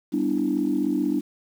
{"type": "chord", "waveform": "sine", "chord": "E minor seventh", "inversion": "first", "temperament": "equal", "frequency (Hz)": [196, 246.9, 293.7, 329.6], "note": ["G3", "B3", "D4", "E4"], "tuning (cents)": [0, 0, 0, 0], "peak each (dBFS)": [-29, -27, -23, -27], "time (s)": [0.12, 1.21], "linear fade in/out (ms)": 20, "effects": ["tanh soft clip ceiling -12 dBFS", "8-bit"]}